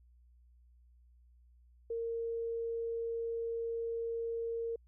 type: tone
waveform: sine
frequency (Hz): 461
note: A#4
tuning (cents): -19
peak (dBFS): -34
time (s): 1.9-4.76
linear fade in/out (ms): 5
effects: added 60 Hz sine -60 dBFS peak until 4.87 s